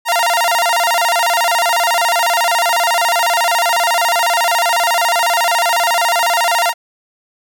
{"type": "tone with vibrato", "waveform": "sawtooth", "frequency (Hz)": 802, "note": "G5", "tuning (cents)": 39, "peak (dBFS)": -8, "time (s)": [0.05, 6.74], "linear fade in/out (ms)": 50, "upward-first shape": "square", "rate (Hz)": 14, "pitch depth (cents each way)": 260, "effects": []}